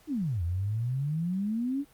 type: exponential two-way sweep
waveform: sine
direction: down then up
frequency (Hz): 329.6 to 82.41 to 292.8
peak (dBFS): -27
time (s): 0.07-1.85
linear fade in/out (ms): 50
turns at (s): 0.43
effects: pink hiss -60 dBFS RMS until 1.93 s + Opus 48 kbps